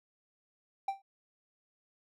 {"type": "tone with exponential decay", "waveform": "triangle", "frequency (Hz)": 783, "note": "G5", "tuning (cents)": -2, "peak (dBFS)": -25, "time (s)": [0.88, 1.02], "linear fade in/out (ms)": 5, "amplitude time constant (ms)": 29, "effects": []}